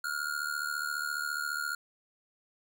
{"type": "tone with amplitude modulation", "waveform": "square", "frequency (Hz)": 1425, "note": "F6", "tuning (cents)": 34, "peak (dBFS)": -29, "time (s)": [0.04, 1.75], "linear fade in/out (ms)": 5, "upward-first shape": "sine", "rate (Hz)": 74.6, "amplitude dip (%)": 80, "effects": []}